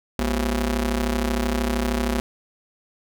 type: ring-modulated tone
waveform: sawtooth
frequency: 149.6 Hz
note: D3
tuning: 32 cents sharp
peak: -14 dBFS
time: 0.19-2.2 s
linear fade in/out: 0 ms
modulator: 91.3 Hz
effects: none